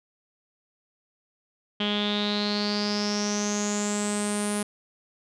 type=tone with low-pass filter sweep; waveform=sawtooth; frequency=207.1 Hz; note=G#3; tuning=5 cents flat; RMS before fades=-27 dBFS; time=1.8-4.63 s; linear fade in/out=5 ms; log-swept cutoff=3200 to 10000 Hz; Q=9.8; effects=none